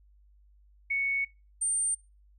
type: tone pair in turn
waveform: sine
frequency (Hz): 2217 / 8840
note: C#7 / C#9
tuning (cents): 0 / -6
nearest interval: 2 octaves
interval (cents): 2394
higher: second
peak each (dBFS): -26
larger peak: neither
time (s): 0.9-1.25 / 1.61-1.95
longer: first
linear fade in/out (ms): 10
effects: noise-tail reverb RT60 0.3 s tail -25 dB re dry + added 50 Hz sine -57 dBFS peak until 2.38 s